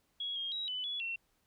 sine tone with pitch steps, 3330 / 3238 / 3847 / 3003 / 3396 / 2715 Hz, G#7 / G#7 / B7 / F#7 / G#7 / F7, +4 / -45 / -46 / +25 / +38 / -50 cents, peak -35 dBFS, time 0.2-1.16 s, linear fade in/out 5 ms, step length 160 ms, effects pink hiss -75 dBFS RMS until 1.46 s

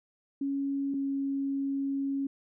sine tone pair in turn, 277.2 / 275.3 Hz, C#4 / C#4, 0 / -12 cents, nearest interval unison, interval 12 cents, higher first, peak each -28 dBFS, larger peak neither, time 0.41-0.94 / 0.94-2.27 s, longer second, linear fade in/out 5 ms, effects none

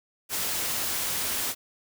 white noise, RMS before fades -29 dBFS, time 0.29-1.55 s, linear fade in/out 50 ms, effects none

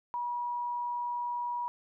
sine tone, 965 Hz, B5, 40 cents flat, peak -31 dBFS, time 0.14-1.68 s, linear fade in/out 0 ms, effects none

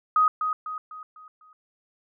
sine tone with echo, 1253 Hz, D#6, 12 cents sharp, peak -16 dBFS, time 0.16-0.28 s, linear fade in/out 2 ms, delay 250 ms, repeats 5, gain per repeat -7 dB, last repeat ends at 1.53 s, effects none

